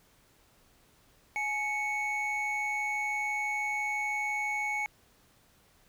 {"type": "tone pair together", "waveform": "triangle", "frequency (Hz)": [842, 2217], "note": ["G#5", "C#7"], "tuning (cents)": [24, 0], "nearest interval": "octave + perfect fourth", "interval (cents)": 1676, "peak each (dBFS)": [-33, -29], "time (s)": [1.36, 4.86], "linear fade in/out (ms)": 0, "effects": ["pink hiss -64 dBFS RMS until 5.88 s"]}